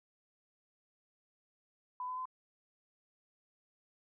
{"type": "tone with pitch steps", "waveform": "sine", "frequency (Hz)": [1000, 1011.6, 1023.4], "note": ["B5", "B5", "C6"], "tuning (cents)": [21, 41, -39], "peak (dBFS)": -37, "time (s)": [2, 2.255], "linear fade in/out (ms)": 2, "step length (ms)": 85, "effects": []}